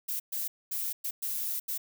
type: noise bursts at uneven times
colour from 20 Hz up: violet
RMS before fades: -33 dBFS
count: 6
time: 0.08-0.2 / 0.32-0.48 / 0.71-0.93 / 1.04-1.11 / 1.22-1.6 / 1.68-1.78 s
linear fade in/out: 10 ms
effects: none